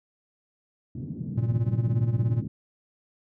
pink band-pass noise, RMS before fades -34 dBFS, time 0.95-2.48 s, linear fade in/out 5 ms, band 120 to 240 Hz, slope 24 dB/octave
triangle tone with tremolo, 116.54 Hz, A#2, in tune, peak -17 dBFS, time 1.37-2.42 s, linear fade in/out 10 ms, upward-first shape sine, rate 17 Hz, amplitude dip 75%
effects none

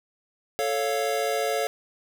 square chord, A augmented, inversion none, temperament equal, 440 / 554.4 / 698.5 Hz, A4 / C#5 / E#5, 0 / 0 / 0 cents, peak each -29 dBFS, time 0.59-1.67 s, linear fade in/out 0 ms, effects none

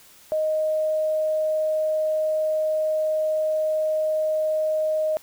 sine tone, 622.3 Hz, D#5, in tune, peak -20 dBFS, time 0.32-5.17 s, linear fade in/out 0 ms, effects white hiss -51 dBFS RMS until 5.22 s

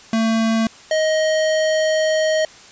square tone pair in turn, 224.4 / 627.2 Hz, A3 / D#5, +34 / +14 cents, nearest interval octave + tritone, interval 1780 cents, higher second, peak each -16 dBFS, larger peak neither, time 0.13-0.67 / 0.91-2.45 s, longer second, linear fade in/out 2 ms, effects white hiss -43 dBFS RMS until 2.71 s + resampled to 16000 Hz

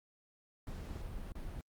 brown noise with dropouts, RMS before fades -43 dBFS, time 0.67-1.61 s, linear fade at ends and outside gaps 1 ms, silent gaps 1.32-1.353 s, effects Opus 48 kbps

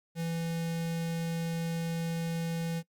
square tone with notch filter, 166.2 Hz, E3, 15 cents sharp, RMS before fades -33 dBFS, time 0.15-2.83 s, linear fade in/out 50 ms, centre 1100 Hz, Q 1.9, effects noise-tail reverb RT60 0.1 s tail -21 dB re dry + Opus 48 kbps

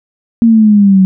sine exponential sweep, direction down, 233.1 to 186.4 Hz, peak -3 dBFS, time 0.42-1.05 s, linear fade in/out 0 ms, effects none

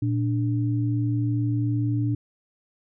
sine tone pair together, 116.44 / 293.7 Hz, A#2 / D4, -2 / 0 cents, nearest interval octave + major third, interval 1602 cents, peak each -22 / -27 dBFS, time 0.02-2.15 s, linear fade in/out 5 ms, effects none

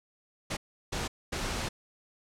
pink noise bursts at uneven times, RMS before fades -33 dBFS, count 3, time 0.5-0.57 / 0.92-1.08 / 1.32-1.69 s, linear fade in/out 10 ms, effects low-pass 8000 Hz 12 dB/octave

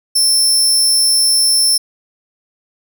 25% pulse tone, 5350 Hz, E8, 25 cents sharp, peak -5 dBFS, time 0.15-1.78 s, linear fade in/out 10 ms, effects none

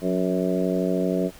harmonic tone with a mistuned harmonic, 92.8 Hz, F#2, 6 cents sharp, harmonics 2 / 3 / 4 / 5 / 6 / 7, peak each -25 / -27 / -28 / -29 / -30 / -30 dBFS, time 0.01-1.31 s, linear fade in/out 50 ms, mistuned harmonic 2, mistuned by -43 cents, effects pink hiss -47 dBFS RMS until 1.39 s

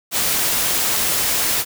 white noise, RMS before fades -19 dBFS, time 0.11-1.65 s, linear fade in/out 50 ms, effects none

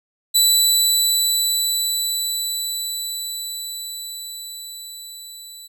20% pulse tone with level ramp, 3969 Hz, B7, 8 cents sharp, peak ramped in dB -6 to -31 dBFS, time 0.34-5.68 s, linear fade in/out 20 ms, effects none

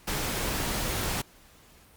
pink noise, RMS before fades -30 dBFS, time 0.07-1.22 s, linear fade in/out 10 ms, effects pink hiss -56 dBFS RMS until 1.96 s + Opus 48 kbps

